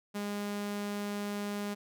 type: tone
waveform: sawtooth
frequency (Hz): 204.7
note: G#3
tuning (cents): -25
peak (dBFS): -30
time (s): 0.14-1.75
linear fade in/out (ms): 20
effects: none